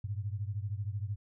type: beating tone pair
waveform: sine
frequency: 98.4 / 111.4 Hz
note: G2 / A2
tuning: +7 / +22 cents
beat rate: 13 Hz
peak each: -35 / -38 dBFS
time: 0.04-1.16 s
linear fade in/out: 5 ms
effects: none